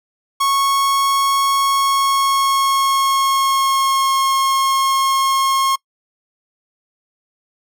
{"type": "tone with pitch glide", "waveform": "45% pulse", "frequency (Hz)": [1101, 1079], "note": ["C#6", "C#6"], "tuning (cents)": [-12, -47], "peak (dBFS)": -14, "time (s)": [0.4, 5.76], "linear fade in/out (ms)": 10, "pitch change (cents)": -35, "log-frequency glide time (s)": [1.55, 4.24], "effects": ["noise-tail reverb RT60 0.1 s tail -24 dB re dry"]}